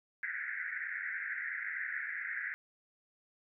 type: band-pass noise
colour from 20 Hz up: white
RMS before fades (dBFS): -39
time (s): 0.23-2.54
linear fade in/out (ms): 0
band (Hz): 1500 to 2100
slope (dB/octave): 96
effects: none